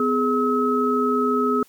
sine tone cluster, 251.8 / 418 / 1286 Hz, B3 / G#4 / E6, +34 / +11 / -43 cents, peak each -22 dBFS, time 0-1.63 s, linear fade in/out 2 ms, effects white hiss -55 dBFS RMS until 1.68 s

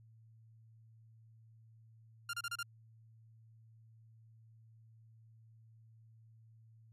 sawtooth tone bursts, 1396.9 Hz, F6, in tune, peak -34 dBFS, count 5, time 2.29-2.63 s, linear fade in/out 5 ms, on 44 ms, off 30 ms, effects added 112 Hz sine -59 dBFS peak until 6.92 s + resampled to 32000 Hz

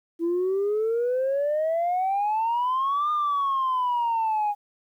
sine exponential two-way sweep, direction up then down, 330.1 to 1219 to 817 Hz, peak -20 dBFS, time 0.19-4.55 s, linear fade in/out 50 ms, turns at 3.11 s, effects tanh soft clip ceiling -19 dBFS + 10-bit

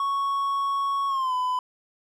triangle tone with pitch glide, 1109 to 1005.3 Hz, C#6 to B5, 0 to +30 cents, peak -21 dBFS, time 0-1.59 s, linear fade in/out 2 ms, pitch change -170 cents, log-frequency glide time 1.08-1.34 s, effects none

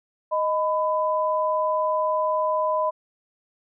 sine tone pair together, 622.3 / 1001.9 Hz, D#5 / B5, 0 / +25 cents, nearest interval minor sixth, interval 825 cents, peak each -23 dBFS, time 0.31-2.91 s, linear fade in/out 20 ms, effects none

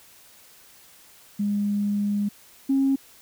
sine tone pair in turn, 204.5 / 271.1 Hz, G#3 / C#4, -26 / -38 cents, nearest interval perfect fourth, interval 488 cents, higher second, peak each -21 / -17 dBFS, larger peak second, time 1.39-2.29 / 2.69-2.96 s, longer first, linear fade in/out 10 ms, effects tanh soft clip ceiling -13 dBFS + white hiss -52 dBFS RMS until 3.21 s

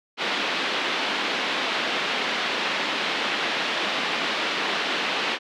white band-pass noise, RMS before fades -26 dBFS, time 0.17-5.39 s, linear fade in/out 50 ms, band 210 to 3600 Hz, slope 24 dB/octave, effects none

